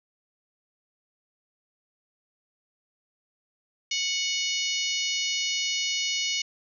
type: harmonic tone with a mistuned harmonic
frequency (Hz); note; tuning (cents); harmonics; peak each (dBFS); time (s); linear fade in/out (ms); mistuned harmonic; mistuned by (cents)
732; F#5; -19; 3 / 4 / 5 / 6 / 7 / 8 / 9; -32 / -30 / -36 / -34 / -34 / -35 / -36; 3.91-6.42; 5; 3; +18
effects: none